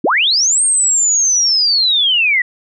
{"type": "linear two-way sweep", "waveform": "sine", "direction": "up then down", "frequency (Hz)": [185, 8670, 1900], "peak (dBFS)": -10, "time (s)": [0.04, 2.42], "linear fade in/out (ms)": 5, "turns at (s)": 0.63, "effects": []}